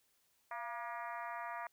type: harmonic tone with a mistuned harmonic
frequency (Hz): 238.6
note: A#3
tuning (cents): +41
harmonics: 3 / 4 / 5 / 6 / 7 / 8 / 9 / 10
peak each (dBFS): -46 / -45 / -47 / -53 / -52 / -51 / -57 / -59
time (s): 0.51-1.67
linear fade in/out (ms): 2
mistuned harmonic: 3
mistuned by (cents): -67
effects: white hiss -75 dBFS RMS until 1.72 s